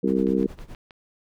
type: harmonic tone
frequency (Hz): 65.41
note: C2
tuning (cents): 0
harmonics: 3 / 4 / 5 / 6 / 7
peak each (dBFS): -24 / -25 / -26 / -27 / -27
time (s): 0.03-0.47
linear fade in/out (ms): 10
type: noise with tremolo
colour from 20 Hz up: brown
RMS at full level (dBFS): -37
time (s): 0.07-0.75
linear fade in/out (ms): 5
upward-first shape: sine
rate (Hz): 9.6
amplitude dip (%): 85
type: click train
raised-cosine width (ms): 0.3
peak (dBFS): -29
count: 5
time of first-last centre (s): 0.27-0.908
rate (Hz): 6.27
effects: none